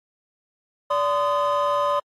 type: tone cluster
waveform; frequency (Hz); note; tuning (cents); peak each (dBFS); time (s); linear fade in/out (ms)
triangle; 579 / 1027 / 1238; D5 / C6 / D#6; -25 / -33 / -9; -20 / -20 / -24; 0.9-2; 10
effects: tanh soft clip ceiling -12 dBFS + AAC 64 kbps